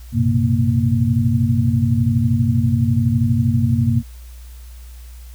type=tone cluster; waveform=sine; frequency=96.6 / 117.6 / 129.8 / 232.8 Hz; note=G2 / A#2 / C3 / A#3; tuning=-25 / +16 / -13 / -2 cents; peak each=-19 dBFS; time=0.12-4.03 s; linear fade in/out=50 ms; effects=added 60 Hz sine -34 dBFS peak until 5.34 s + white hiss -49 dBFS RMS until 5.34 s